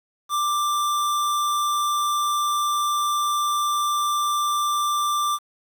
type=tone; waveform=square; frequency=1181 Hz; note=D6; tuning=9 cents sharp; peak=-21 dBFS; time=0.29-5.39 s; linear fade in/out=50 ms; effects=8-bit